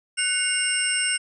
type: tone cluster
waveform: sine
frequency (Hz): 1493 / 2172 / 2809 / 5360 / 8490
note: F#6 / C#7 / F7 / E8 / C9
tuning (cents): +15 / -36 / +9 / +28 / +24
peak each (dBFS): -29 / -30 / -26 / -30 / -25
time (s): 0.17-1.18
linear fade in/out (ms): 20
effects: none